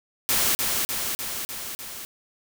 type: noise with echo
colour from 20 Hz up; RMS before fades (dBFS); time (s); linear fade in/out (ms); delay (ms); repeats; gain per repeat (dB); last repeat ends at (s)
white; -22; 0.29-0.55; 0; 300; 5; -3; 2.05
effects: none